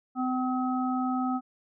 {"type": "harmonic tone", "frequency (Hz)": 255.4, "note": "C4", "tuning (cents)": -42, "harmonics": [1, 3, 5], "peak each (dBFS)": [-27, -32, -34], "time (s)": [0.15, 1.41], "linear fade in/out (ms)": 50, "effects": []}